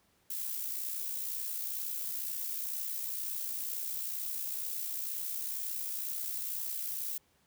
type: noise with amplitude modulation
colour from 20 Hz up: violet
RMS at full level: -35 dBFS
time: 0.3-7.18 s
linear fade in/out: 5 ms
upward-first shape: sine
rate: 62.1 Hz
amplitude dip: 45%
effects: pink hiss -70 dBFS RMS until 7.46 s + high-pass 60 Hz 12 dB/octave